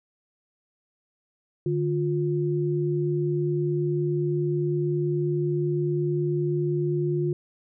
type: tone pair together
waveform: sine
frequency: 148.4 / 353.9 Hz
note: D3 / F4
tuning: +18 / +23 cents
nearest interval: octave + minor third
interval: 1505 cents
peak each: -25 dBFS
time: 1.66-7.33 s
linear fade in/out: 2 ms
effects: none